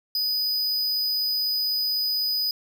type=tone; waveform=square; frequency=4978 Hz; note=D#8; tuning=in tune; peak=-23 dBFS; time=0.15-2.51 s; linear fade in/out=2 ms; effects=10-bit